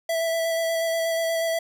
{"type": "tone with vibrato", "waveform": "square", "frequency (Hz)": 659.3, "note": "E5", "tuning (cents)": 0, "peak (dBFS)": -23, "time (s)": [0.09, 1.59], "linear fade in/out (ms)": 5, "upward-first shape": "square", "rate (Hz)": 8.3, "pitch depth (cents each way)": 11, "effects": []}